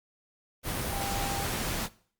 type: tone in noise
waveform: sine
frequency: 794 Hz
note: G5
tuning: 22 cents sharp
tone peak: -34 dBFS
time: 0.9-1.47 s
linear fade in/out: 50 ms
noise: pink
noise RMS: -32 dBFS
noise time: 0.63-1.89 s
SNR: -5 dB
effects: noise-tail reverb RT60 0.5 s tail -20 dB re dry + Opus 32 kbps